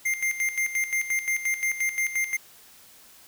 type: tone with tremolo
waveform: square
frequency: 2100 Hz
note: C7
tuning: 6 cents sharp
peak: -23 dBFS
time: 0.05-2.37 s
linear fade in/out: 10 ms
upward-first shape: square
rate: 5.7 Hz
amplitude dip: 70%
effects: white hiss -52 dBFS RMS until 3.27 s